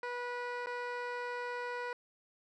15% pulse tone with dropouts, 488.1 Hz, B4, 20 cents flat, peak -30 dBFS, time 0.03-1.93 s, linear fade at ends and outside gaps 2 ms, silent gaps 0.661-0.669 s, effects low-pass 3000 Hz 12 dB/octave

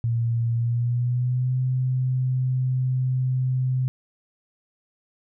sine tone with pitch glide, 116.54 to 128.56 Hz, A#2 to C3, 0 to -30 cents, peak -20 dBFS, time 0.04-3.88 s, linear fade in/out 0 ms, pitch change +170 cents, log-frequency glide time 0.54-1.59 s, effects none

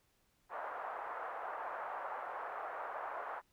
pink band-pass noise, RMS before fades -43 dBFS, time 0.49-3.42 s, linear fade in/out 50 ms, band 630 to 1400 Hz, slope 24 dB/octave, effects pink hiss -75 dBFS RMS until 3.52 s

